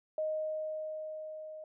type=tone with level ramp; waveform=sine; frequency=622.3 Hz; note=D#5; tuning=in tune; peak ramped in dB=-30 to -43 dBFS; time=0.18-1.64 s; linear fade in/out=2 ms; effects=none